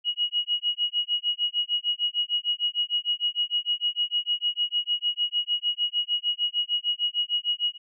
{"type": "tone with tremolo", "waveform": "sine", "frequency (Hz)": 2900, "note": "F#7", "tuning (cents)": -35, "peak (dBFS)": -20, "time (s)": [0.04, 7.78], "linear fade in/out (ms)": 50, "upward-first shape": "sine", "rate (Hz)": 6.6, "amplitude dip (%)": 100, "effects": []}